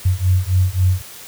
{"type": "beating tone pair", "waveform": "sine", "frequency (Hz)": [90.4, 94.1], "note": ["F#2", "F#2"], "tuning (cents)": [-40, 30], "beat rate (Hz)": 3.7, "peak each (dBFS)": -16, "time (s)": [0.05, 1.02], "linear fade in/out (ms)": 10, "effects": ["white hiss -37 dBFS RMS until 1.27 s"]}